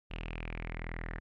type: tone with low-pass filter sweep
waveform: sawtooth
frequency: 41.05 Hz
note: E1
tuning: 6 cents flat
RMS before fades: -40 dBFS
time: 0.1-1.2 s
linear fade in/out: 20 ms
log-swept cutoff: 2800 to 1800 Hz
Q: 6.6
effects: none